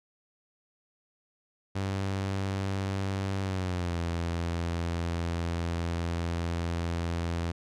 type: tone with pitch glide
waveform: sawtooth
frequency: 96.9 to 84.85 Hz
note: G2 to F2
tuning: -20 to -49 cents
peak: -25 dBFS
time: 1.75-7.52 s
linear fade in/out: 10 ms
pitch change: -229 cents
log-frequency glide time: 3.42-3.98 s
effects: low-pass 7000 Hz 12 dB/octave